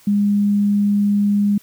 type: tone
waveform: sine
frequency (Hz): 204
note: G#3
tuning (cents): -31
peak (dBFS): -13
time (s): 0.07-1.58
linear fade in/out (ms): 5
effects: white hiss -50 dBFS RMS until 1.62 s